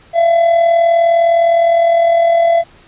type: tone with amplitude modulation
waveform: triangle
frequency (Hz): 675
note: E5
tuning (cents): +41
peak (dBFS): -4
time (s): 0.13-2.64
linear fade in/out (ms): 50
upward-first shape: sine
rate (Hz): 39.7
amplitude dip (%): 45
effects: pink hiss -45 dBFS RMS until 2.87 s + resampled to 8000 Hz